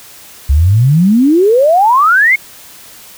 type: exponential sweep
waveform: sine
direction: up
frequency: 65.41 to 2217 Hz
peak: -5 dBFS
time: 0.49-2.36 s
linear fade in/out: 10 ms
effects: white hiss -36 dBFS RMS until 3.17 s